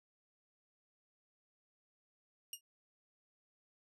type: tone with exponential decay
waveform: 15% pulse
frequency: 2837 Hz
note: F7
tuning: 27 cents sharp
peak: -31 dBFS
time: 2.53-2.61 s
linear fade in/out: 2 ms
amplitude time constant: 16 ms
effects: none

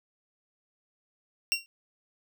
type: tone with exponential decay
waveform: 25% pulse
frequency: 2749 Hz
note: F7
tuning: 28 cents flat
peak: -16 dBFS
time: 1.52-1.66 s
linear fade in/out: 0 ms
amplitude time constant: 30 ms
effects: none

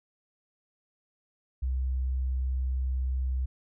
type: tone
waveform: sine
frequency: 64.5 Hz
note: C2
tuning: 24 cents flat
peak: -26 dBFS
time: 1.62-3.46 s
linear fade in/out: 10 ms
effects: none

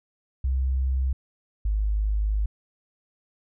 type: tone pair in turn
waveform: sine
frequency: 65.41 / 51.92 Hz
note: C2 / G#1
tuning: 0 / 0 cents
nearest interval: major third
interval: 400 cents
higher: first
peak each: -21 dBFS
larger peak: neither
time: 0.44-1.13 / 1.65-2.46 s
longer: second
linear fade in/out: 5 ms
effects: none

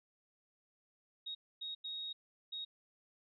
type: tone bursts at uneven times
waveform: sine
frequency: 3760 Hz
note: A#7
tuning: 14 cents sharp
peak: -40 dBFS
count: 4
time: 1.26-1.35 / 1.61-1.75 / 1.84-2.13 / 2.52-2.65 s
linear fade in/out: 10 ms
effects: none

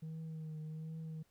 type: tone with vibrato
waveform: sine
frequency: 157.8 Hz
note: D#3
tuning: 25 cents sharp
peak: -39 dBFS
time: 0.02-1.23 s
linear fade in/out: 10 ms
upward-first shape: triangle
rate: 1.3 Hz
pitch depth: 38 cents each way
effects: tanh soft clip ceiling -41 dBFS + pink hiss -75 dBFS RMS until 1.3 s

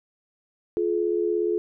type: tone pair together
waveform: sine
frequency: 349.2 / 426.2 Hz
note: F4 / G#4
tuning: 0 / +45 cents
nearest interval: minor third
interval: 345 cents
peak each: -24 dBFS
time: 0.77-1.58 s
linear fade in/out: 0 ms
effects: none

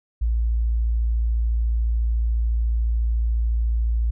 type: tone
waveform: sine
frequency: 57 Hz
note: A#1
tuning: 38 cents flat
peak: -18 dBFS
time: 0.21-4.11 s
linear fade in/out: 10 ms
effects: none

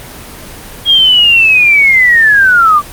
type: linear sweep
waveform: sine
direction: down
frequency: 3282 to 1152 Hz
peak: -3 dBFS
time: 0.85-2.82 s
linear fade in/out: 50 ms
effects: pink hiss -29 dBFS RMS until 2.92 s + Opus 24 kbps

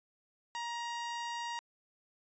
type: tone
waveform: sawtooth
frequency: 943 Hz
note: A#5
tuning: 20 cents sharp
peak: -33 dBFS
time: 0.55-1.59 s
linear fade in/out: 0 ms
effects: resampled to 16000 Hz

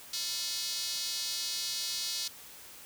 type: tone with high-pass filter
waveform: square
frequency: 196 Hz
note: G3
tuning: in tune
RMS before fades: -35 dBFS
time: 0.13-2.28 s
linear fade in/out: 5 ms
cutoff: 4400 Hz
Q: 2.7
effects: white hiss -50 dBFS RMS until 2.85 s

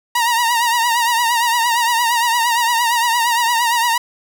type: tone with vibrato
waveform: sawtooth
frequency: 942 Hz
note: A#5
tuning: 18 cents sharp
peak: -10 dBFS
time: 0.15-3.98 s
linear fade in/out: 5 ms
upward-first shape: triangle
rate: 8.7 Hz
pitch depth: 80 cents each way
effects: none

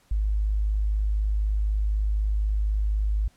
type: tone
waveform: sine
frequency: 52 Hz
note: G#1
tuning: 3 cents sharp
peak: -21 dBFS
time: 0.11-3.28 s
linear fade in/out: 5 ms
effects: pink hiss -62 dBFS RMS until 3.36 s + low-pass 12000 Hz 12 dB/octave

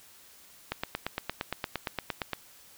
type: click train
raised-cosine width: 0.3 ms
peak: -14 dBFS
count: 15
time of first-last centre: 0.72-2.333 s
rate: 8.68 Hz
effects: white hiss -55 dBFS RMS until 2.77 s

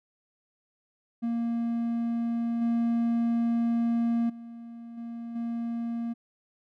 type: tone with level steps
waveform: triangle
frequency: 233.1 Hz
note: A#3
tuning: in tune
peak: -24 / -21 / -38 / -33 / -27 dBFS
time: 1.22-6.14 s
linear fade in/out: 20 ms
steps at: 2.61 / 4.29 / 4.97 / 5.35 s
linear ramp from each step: 10 ms
effects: none

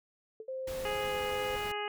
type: tone with exponential decay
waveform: sine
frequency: 440 Hz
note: A4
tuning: in tune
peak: -37 dBFS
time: 0.4-0.5 s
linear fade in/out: 2 ms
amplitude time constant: 21 ms
type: tone with pitch glide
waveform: sine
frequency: 523.3 to 511.3 Hz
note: C5 to C5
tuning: 0 to -40 cents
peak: -35 dBFS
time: 0.48-1.56 s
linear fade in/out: 5 ms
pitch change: -40 cents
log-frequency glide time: 1.02-1.16 s
type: noise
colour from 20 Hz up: pink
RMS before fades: -44 dBFS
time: 0.67-1.72 s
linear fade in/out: 5 ms
type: harmonic tone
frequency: 415.3 Hz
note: G#4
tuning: in tune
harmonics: 1 / 2 / 3 / 4 / 5 / 6 / 7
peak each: -38 / -38 / -42 / -44 / -43 / -45 / -42 dBFS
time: 0.85-1.88 s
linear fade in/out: 2 ms
effects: none

